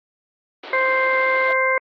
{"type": "band-pass noise", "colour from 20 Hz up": "pink", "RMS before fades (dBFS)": -36, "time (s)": [0.63, 1.53], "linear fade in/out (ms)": 5, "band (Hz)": [300, 4200], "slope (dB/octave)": 48}
{"type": "harmonic tone", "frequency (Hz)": 523.3, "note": "C5", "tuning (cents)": 0, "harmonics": [1, 2, 3, 4], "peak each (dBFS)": [-21, -22, -24, -20], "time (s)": [0.73, 1.78], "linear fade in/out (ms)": 2}
{"type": "tone with exponential growth", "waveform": "sine", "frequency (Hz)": 659.3, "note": "E5", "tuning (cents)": 0, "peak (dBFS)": -26, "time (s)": [1.42, 1.51], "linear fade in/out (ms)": 0, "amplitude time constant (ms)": 18}
{"effects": ["Opus 48 kbps"]}